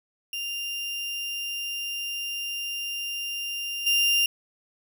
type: tone with level steps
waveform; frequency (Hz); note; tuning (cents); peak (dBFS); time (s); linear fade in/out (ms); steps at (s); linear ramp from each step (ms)
35% pulse; 2794; F7; 0; -28 / -18; 0.33-4.26; 2; 3.86; 10
effects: none